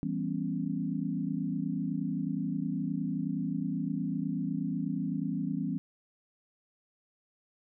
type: chord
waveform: sine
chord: C# half-diminished seventh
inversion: first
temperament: equal with one note detuned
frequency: 164.81 / 196 / 246.9 / 275 Hz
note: E3 / G3 / B3 / C#4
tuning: 0 / 0 / 0 / -14 cents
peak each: -35 / -35 / -36 / -35 dBFS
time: 0.03-5.78 s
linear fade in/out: 0 ms
effects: none